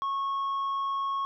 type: tone with tanh clipping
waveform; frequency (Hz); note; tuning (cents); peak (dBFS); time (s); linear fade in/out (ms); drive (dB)
sine; 1098; C#6; -17; -28; 0.02-1.25; 0; 3
effects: none